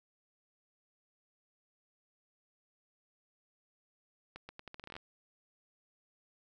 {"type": "accelerating click train", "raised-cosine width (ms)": 0.3, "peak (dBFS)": -30, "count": 13, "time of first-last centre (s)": [4.36, 4.965], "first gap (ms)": 130, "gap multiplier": 0.8, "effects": []}